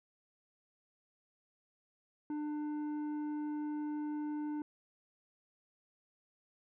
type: tone with tanh clipping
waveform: sine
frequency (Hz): 299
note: D4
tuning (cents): +31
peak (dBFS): -37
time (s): 2.3-4.62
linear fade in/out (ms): 2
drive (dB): 8
effects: none